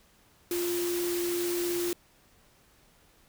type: tone in noise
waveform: sine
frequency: 349.2 Hz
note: F4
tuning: in tune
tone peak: -28 dBFS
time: 0.51-1.93 s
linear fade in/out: 2 ms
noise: white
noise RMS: -36 dBFS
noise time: 0.51-1.93 s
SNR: +5 dB
effects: pink hiss -62 dBFS RMS until 3.28 s